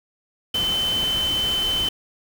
sine tone in noise, 3060 Hz, G7, 42 cents flat, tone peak -20 dBFS, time 0.54-1.89 s, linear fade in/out 5 ms, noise pink, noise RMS -31 dBFS, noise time 0.54-1.89 s, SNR +8 dB, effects none

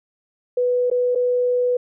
sine tone with dropouts, 493.9 Hz, B4, in tune, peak -16 dBFS, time 0.57-1.77 s, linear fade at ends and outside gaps 5 ms, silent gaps 0.901-0.913 / 1.15-1.156 s, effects none

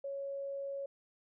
sine tone, 554.4 Hz, C#5, in tune, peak -37 dBFS, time 0.04-0.86 s, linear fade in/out 5 ms, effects none

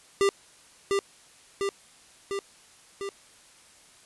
square tone with echo, 396.6 Hz, G4, 20 cents sharp, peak -20 dBFS, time 0.21-0.29 s, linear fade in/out 0 ms, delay 700 ms, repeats 4, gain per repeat -3 dB, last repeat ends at 3.09 s, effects white hiss -55 dBFS RMS until 4.05 s + resampled to 24000 Hz

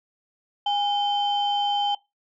sine tone pair together, 818 / 3091 Hz, G#5 / G7, -26 / -25 cents, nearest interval octave + major seventh, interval 2301 cents, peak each -21 / -25 dBFS, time 0.66-1.95 s, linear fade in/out 5 ms, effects noise-tail reverb RT60 0.2 s tail -21 dB re dry + tanh soft clip ceiling -15 dBFS

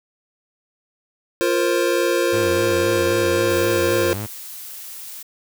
square chord, F suspended fourth, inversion none, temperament equal with one note detuned, 349.2 / 466.2 / 528.7 Hz, F4 / Bb4 / C5, 0 / 0 / +18 cents, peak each -21 / -23 / -22 dBFS, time 1.41-4.13 s, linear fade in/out 0 ms
sawtooth tone with vibrato, 98.3 Hz, G2, 5 cents sharp, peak -22 dBFS, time 2.32-4.27 s, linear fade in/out 20 ms, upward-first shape sine, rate 3.8 Hz, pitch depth 150 cents each way
blue noise, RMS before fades -35 dBFS, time 3.49-5.23 s, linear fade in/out 10 ms
effects none

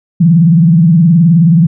sine tone with vibrato, 166.5 Hz, E3, 18 cents sharp, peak -3 dBFS, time 0.2-1.67 s, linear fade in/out 10 ms, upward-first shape triangle, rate 19 Hz, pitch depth 190 cents each way, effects none

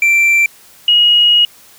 triangle / sine tone pair in turn, 2349 / 2890 Hz, D7 / F#7, 0 / -41 cents, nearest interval major third, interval 359 cents, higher second, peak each -6 dBFS, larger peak neither, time 0.02-0.46 / 0.88-1.45 s, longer second, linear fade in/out 2 ms, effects white hiss -43 dBFS RMS until 1.78 s

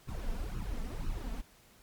brown noise with flanger, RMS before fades -36 dBFS, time 0.07-1.42 s, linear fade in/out 20 ms, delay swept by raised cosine 0.71 to 4.51 ms, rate 2 Hz, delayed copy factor +0.95, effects pink hiss -61 dBFS RMS until 1.82 s + MP3 96 kbps

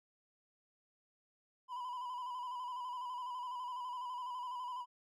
triangle tone with vibrato, 993 Hz, B5, 9 cents sharp, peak -38 dBFS, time 1.68-4.86 s, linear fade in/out 50 ms, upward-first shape square, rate 12 Hz, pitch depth 41 cents each way, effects none

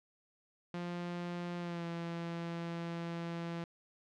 sawtooth tone with pitch glide, 174.7 to 169.04 Hz, F3 to E3, +1 to +44 cents, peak -34 dBFS, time 0.74-3.64 s, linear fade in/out 2 ms, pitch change -57 cents, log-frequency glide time 1.59-1.85 s, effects low-pass 4000 Hz 12 dB/octave

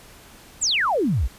sine exponential sweep, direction down, 8372 to 48.97 Hz, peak -18 dBFS, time 0.61-1.28 s, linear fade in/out 20 ms, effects pink hiss -47 dBFS RMS until 1.38 s + resampled to 32000 Hz

